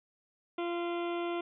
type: harmonic tone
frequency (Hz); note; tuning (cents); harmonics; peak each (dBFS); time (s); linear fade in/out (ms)
345; F4; -21; 1 / 2 / 3 / 4 / 6 / 7 / 8 / 9 / 10; -33 / -39 / -43 / -45 / -49 / -50 / -51 / -52 / -53; 0.58-1.41; 5
effects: none